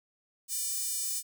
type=tone with high-pass filter; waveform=5% pulse; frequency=599 Hz; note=D5; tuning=34 cents sharp; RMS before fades=-33 dBFS; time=0.48-1.23 s; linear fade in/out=50 ms; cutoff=10000 Hz; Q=1.3; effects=none